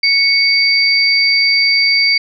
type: tone pair together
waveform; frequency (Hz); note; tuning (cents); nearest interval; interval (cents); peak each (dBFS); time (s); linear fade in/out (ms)
sine; 2217 / 4654; C#7 / D8; 0 / -17; octave + minor second; 1283; -12; 0.03-2.18; 5
effects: none